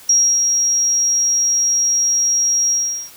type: tone with ADSR envelope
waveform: sine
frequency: 5640 Hz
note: F8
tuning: 16 cents sharp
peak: -9 dBFS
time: 0.09-3.11 s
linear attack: 5 ms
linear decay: 290 ms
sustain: -4 dB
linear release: 400 ms
effects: white hiss -42 dBFS RMS until 3.16 s